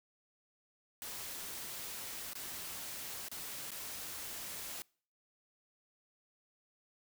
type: noise with dropouts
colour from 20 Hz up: white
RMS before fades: -44 dBFS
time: 1.02-4.82 s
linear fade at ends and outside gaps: 0 ms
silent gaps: 2.333-2.354 / 3.285-3.315 / 3.706-3.717 s
effects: noise-tail reverb RT60 0.5 s tail -26 dB re dry